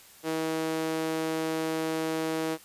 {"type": "tone with high-pass filter", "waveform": "sawtooth", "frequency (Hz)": 160, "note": "D#3", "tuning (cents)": 49, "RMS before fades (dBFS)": -30, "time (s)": [0.23, 2.58], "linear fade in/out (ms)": 50, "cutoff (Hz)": 370, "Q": 2.1, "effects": ["white hiss -53 dBFS RMS until 2.64 s", "resampled to 32000 Hz"]}